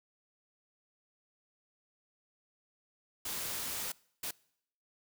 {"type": "noise bursts at uneven times", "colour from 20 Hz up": "white", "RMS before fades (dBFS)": -38, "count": 2, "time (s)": [[3.25, 3.92], [4.23, 4.31]], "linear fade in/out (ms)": 5, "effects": ["noise-tail reverb RT60 0.7 s tail -24 dB re dry"]}